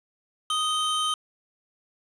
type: tone pair together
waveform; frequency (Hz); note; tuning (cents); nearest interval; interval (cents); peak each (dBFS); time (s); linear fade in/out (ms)
square; 1244.5 / 3095; D#6 / G7; 0 / -23; octave + major third; 1577; -27; 0.5-1.14; 2
effects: resampled to 24000 Hz + 8-bit